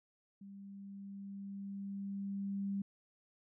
sine tone with level ramp, 198 Hz, G3, 18 cents sharp, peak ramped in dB -49 to -34 dBFS, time 0.41-2.82 s, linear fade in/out 5 ms, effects none

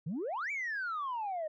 sine exponential two-way sweep, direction up then down, 141.6 to 2349 to 603 Hz, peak -32 dBFS, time 0.06-1.48 s, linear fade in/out 10 ms, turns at 0.51 s, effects tanh soft clip ceiling -31 dBFS

